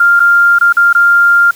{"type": "tone with dropouts", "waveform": "sine", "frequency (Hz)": 1396.9, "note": "F6", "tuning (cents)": 0, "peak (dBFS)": -4, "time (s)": [0, 1.51], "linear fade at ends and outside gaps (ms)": 5, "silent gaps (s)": [[0.196, 0.201], [0.587, 0.61], [0.726, 0.768], [0.929, 0.949]], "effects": ["white hiss -37 dBFS RMS until 1.55 s"]}